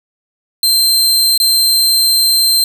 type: tone with dropouts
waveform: sawtooth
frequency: 4134 Hz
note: C8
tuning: 22 cents flat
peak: -6 dBFS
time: 0.63-2.64 s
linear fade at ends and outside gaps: 2 ms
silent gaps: 1.377-1.4 s
effects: none